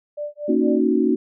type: tone with tremolo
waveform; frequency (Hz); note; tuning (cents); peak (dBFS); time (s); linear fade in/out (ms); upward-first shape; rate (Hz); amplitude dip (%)
sine; 590; D5; +8; -24; 0.17-0.83; 10; sine; 4.2; 100
type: chord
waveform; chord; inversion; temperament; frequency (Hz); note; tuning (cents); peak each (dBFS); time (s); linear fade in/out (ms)
sine; D# minor seventh; second; equal; 233.1 / 277.2 / 311.1 / 370; A#3 / C#4 / D#4 / F#4; 0 / 0 / 0 / 0; -21; 0.48-1.16; 10
effects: none